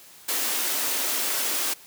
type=high-pass noise; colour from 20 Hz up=white; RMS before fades=-26 dBFS; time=0.28-1.74 s; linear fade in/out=10 ms; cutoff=230 Hz; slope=96 dB/octave; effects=white hiss -49 dBFS RMS until 1.86 s + high-pass 80 Hz 12 dB/octave